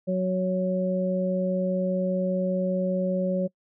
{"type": "harmonic tone", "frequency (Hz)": 185, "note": "F#3", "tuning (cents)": 0, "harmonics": [1, 2, 3], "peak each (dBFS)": [-25, -34, -26], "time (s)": [0.07, 3.48], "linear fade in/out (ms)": 20, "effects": ["noise-tail reverb RT60 0.1 s tail -25 dB re dry"]}